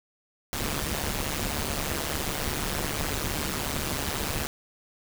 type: noise with amplitude modulation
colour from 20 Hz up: pink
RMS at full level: -26 dBFS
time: 0.53-4.47 s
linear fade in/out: 0 ms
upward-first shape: sine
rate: 146 Hz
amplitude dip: 90%
effects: none